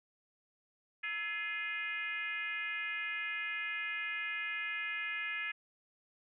sine tone with frequency modulation, 2093 Hz, C7, in tune, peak -35 dBFS, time 1.03-5.52 s, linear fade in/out 10 ms, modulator 388 Hz, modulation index 1.4, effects none

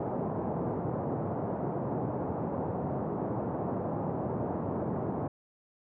pink band-pass noise, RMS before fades -33 dBFS, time 0-5.28 s, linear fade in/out 5 ms, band 110 to 880 Hz, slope 24 dB/octave, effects none

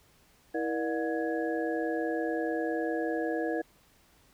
sine tone cluster, 324.7 / 474.3 / 600 / 721 / 1671 Hz, E4 / A#4 / D5 / F#5 / G#6, -26 / +30 / +37 / -45 / +10 cents, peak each -32 / -33 / -37 / -37 / -39 dBFS, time 0.54-3.62 s, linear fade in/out 10 ms, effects pink hiss -63 dBFS RMS until 4.33 s

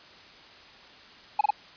triangle tone bursts, 841 Hz, G#5, 22 cents sharp, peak -16 dBFS, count 3, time 1.39-1.506 s, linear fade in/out 5 ms, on 20 ms, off 28 ms, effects white hiss -50 dBFS RMS until 1.76 s + resampled to 11025 Hz

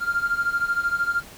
triangle tone with tremolo, 1396.9 Hz, F6, in tune, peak -14 dBFS, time 0-1.23 s, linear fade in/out 50 ms, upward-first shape sine, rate 13 Hz, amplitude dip 85%, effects tanh soft clip ceiling -16 dBFS + pink hiss -44 dBFS RMS until 1.37 s

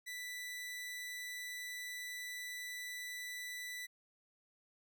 sawtooth tone, 1978 Hz, B6, 2 cents sharp, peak -39 dBFS, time 0.06-3.87 s, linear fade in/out 20 ms, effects none

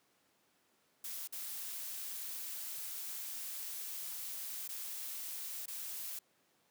blue noise with dropouts, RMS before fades -43 dBFS, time 1.04-6.19 s, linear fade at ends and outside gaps 5 ms, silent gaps 1.275-1.324 / 4.679-4.689 / 5.659-5.679 s, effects pink hiss -73 dBFS RMS until 6.7 s + high-pass 200 Hz 12 dB/octave

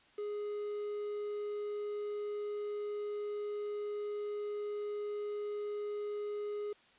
triangle tone with quantisation, 415.3 Hz, G#4, in tune, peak -34 dBFS, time 0.18-6.73 s, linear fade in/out 5 ms, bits 9, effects white hiss -64 dBFS RMS until 6.98 s + resampled to 8000 Hz

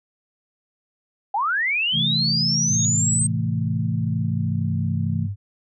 sine linear sweep, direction up, 759 to 8372 Hz, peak -19 dBFS, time 1.34-3.27 s, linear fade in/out 5 ms
sine chord, A minor, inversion first, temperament just, 132 / 165 / 220 Hz, C3 / E3 / A3, +16 / +2 / 0 cents, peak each -27 / -25 / -28 dBFS, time 1.92-5.29 s, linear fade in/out 50 ms
sine tone with exponential growth, 3683 Hz, A#7, 22 cents flat, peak -27 dBFS, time 2.64-2.85 s, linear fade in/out 0 ms, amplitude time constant 45 ms
sine tone with pitch glide, 110 to 100.29 Hz, A2 to G2, 0 to +40 cents, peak -24 dBFS, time 2.67-5.36 s, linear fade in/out 50 ms, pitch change -160 cents, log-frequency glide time 4.09-4.77 s
effects none

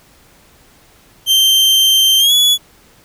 40% pulse tone with pitch glide, 3136 to 3400 Hz, G7 to G#7, 0 to +40 cents, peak -7 dBFS, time 1.26-2.58 s, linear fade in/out 50 ms, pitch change +140 cents, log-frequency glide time 2.19-2.33 s, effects pink hiss -48 dBFS RMS until 3.04 s

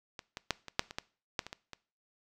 clicks, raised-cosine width 0.2 ms, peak -24 / -22 / -11 / -25 / -8 / -25 / -17 / -13 / -25 / -23 / -26 dBFS, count 11, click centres 0.192 / 0.371 / 0.507 / 0.683 / 0.794 / 0.909 / 0.985 / 1.392 / 1.466 / 1.529 / 1.733 s, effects noise-tail reverb RT60 0.4 s tail -21 dB re dry

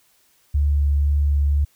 sine tone with vibrato, 72 Hz, D2, 34 cents flat, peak -15 dBFS, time 0.54-1.65 s, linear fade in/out 10 ms, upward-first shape sine, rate 2 Hz, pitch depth 11 cents each way, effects white hiss -60 dBFS RMS until 1.75 s

